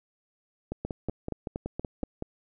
two click trains, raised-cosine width 2 ms, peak -19 / -18 dBFS, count 9 / 6, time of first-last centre 0.72-2.224 / 0.85-2.032 s, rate 5.32 / 4.23 Hz, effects none

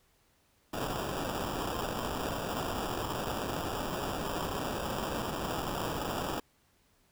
violet noise with sample-and-hold, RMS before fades -35 dBFS, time 0.73-6.4 s, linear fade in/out 5 ms, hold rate 2100 Hz, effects pink hiss -69 dBFS RMS until 7.11 s

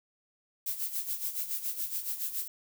violet noise with tremolo, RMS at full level -32 dBFS, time 0.66-2.48 s, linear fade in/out 5 ms, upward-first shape sine, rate 7.1 Hz, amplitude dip 70%, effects none

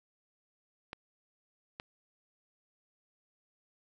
clicks, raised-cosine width 0.3 ms, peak -24 dBFS, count 2, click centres 0.931 / 1.799 s, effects none

